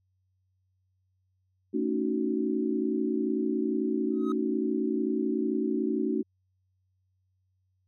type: chord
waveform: sine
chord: D# half-diminished seventh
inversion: second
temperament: just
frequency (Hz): 224 / 280 / 311.1 / 373.4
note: A3 / C#4 / D#4 / F#4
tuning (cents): +31 / +18 / 0 / +16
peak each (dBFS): -31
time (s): 1.73-6.23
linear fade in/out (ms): 20
type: tone with exponential growth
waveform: triangle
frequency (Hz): 1266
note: D#6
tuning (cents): +30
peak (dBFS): -30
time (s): 4.11-4.32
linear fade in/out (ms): 2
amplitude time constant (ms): 44
effects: added 93 Hz sine -70 dBFS peak until 7.87 s